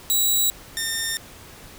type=tone pair in turn; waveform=10% pulse; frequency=3888 / 1815.9 Hz; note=B7 / A#6; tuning=-28 / -46 cents; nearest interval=octave + minor second; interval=1318 cents; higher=first; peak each=-10 / -15 dBFS; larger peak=first; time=0.1-0.5 / 0.77-1.17 s; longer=neither; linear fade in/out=0 ms; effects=pink hiss -44 dBFS RMS until 1.78 s